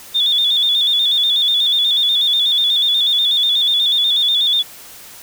sine tone with vibrato, 3520 Hz, A7, in tune, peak -12 dBFS, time 0.14-4.63 s, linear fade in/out 20 ms, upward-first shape square, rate 8.2 Hz, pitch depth 52 cents each way, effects white hiss -38 dBFS RMS until 5.22 s

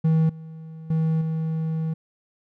triangle tone with level steps, 160.2 Hz, E3, 49 cents flat, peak -14 / -34 / -17 / -21 dBFS, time 0.04-1.94 s, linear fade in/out 10 ms, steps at 0.29 / 0.9 / 1.21 s, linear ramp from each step 5 ms, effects none

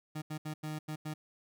30% pulse tone bursts at uneven times, 153.8 Hz, D#3, 20 cents flat, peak -34 dBFS, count 6, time 0.15-0.22 / 0.3-0.38 / 0.45-0.54 / 0.63-0.79 / 0.88-0.96 / 1.05-1.14 s, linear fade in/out 10 ms, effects none

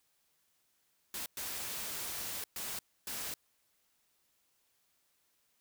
white noise bursts at uneven times, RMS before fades -40 dBFS, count 4, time 1.14-1.26 / 1.37-2.44 / 2.56-2.79 / 3.07-3.34 s, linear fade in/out 2 ms, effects white hiss -75 dBFS RMS until 5.6 s

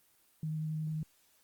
sine tone with vibrato, 156 Hz, D#3, 5 cents sharp, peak -33 dBFS, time 0.43-1.03 s, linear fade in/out 2 ms, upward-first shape sine, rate 11 Hz, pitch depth 11 cents each way, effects white hiss -68 dBFS RMS until 1.43 s + Opus 24 kbps

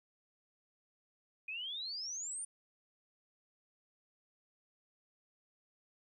sine exponential sweep, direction up, 2453 to 9397 Hz, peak -39 dBFS, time 1.48-2.45 s, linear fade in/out 5 ms, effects 13-bit

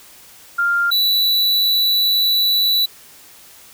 sine / square tone pair in turn, 1396.9 / 3951 Hz, F6 / B7, 0 / 0 cents, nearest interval octave + tritone, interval 1800 cents, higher second, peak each -14 dBFS, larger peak neither, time 0.58-0.91 / 0.91-2.86 s, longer second, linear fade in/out 10 ms, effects white hiss -44 dBFS RMS until 3.73 s

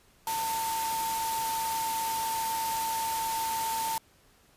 sine tone in noise, 897 Hz, A5, 33 cents sharp, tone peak -29 dBFS, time 0.27-3.98 s, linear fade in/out 2 ms, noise white, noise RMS -35 dBFS, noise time 0.27-3.98 s, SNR +3 dB, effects pink hiss -62 dBFS RMS until 4.56 s + resampled to 32000 Hz

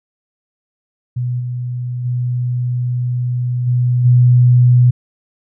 sine tone with level steps, 123.47 Hz, B2, in tune, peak -16 / -19 / -15 / -11 / -6 dBFS, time 1.16-4.91 s, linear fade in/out 10 ms, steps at 1.39 / 2.04 / 3.66 / 4.04 s, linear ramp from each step 20 ms, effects none

